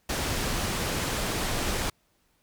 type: low-pass noise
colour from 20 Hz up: pink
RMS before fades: -29 dBFS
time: 0.09-1.9 s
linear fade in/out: 5 ms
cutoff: 11000 Hz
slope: 12 dB/octave
effects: pink hiss -69 dBFS RMS until 2.42 s